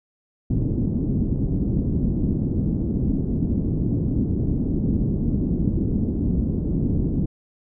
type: low-pass noise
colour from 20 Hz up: white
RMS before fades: -22 dBFS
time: 0.5-7.26 s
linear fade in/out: 5 ms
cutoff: 270 Hz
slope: 24 dB/octave
effects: none